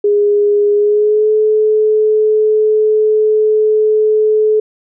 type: tone with pitch glide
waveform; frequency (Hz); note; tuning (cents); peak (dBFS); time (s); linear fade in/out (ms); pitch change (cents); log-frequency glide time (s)
sine; 412 to 430; G#4 to A4; -14 to -40; -8; 0.04-4.6; 5; +74; 0.74-1.3
effects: none